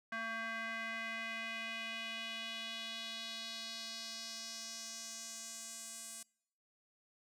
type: tone with band-pass filter sweep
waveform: square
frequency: 226 Hz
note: A3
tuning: 47 cents sharp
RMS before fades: -44 dBFS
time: 0.12-6.23 s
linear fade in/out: 5 ms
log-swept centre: 1600 to 8600 Hz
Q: 2.6
effects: noise-tail reverb RT60 0.7 s tail -26 dB re dry